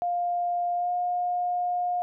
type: tone with pitch glide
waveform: sine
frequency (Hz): 703 to 713.2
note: F5 to F5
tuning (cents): +11 to +36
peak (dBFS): -24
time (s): 0.02-2.02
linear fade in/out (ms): 0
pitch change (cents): +25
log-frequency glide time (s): 0.75-0.91
effects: none